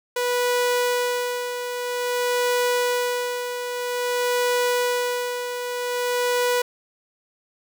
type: tone with tremolo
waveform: sawtooth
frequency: 490.7 Hz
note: B4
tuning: 11 cents flat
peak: -15 dBFS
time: 0.16-6.62 s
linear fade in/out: 5 ms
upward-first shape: sine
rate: 0.51 Hz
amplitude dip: 60%
effects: none